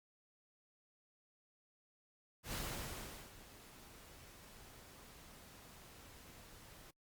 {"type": "noise with ADSR envelope", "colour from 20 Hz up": "pink", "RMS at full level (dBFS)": -42, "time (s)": [2.43, 6.91], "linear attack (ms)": 100, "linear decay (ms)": 780, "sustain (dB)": -16, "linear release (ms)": 8, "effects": ["noise-tail reverb RT60 0.1 s tail -25 dB re dry", "Opus 48 kbps"]}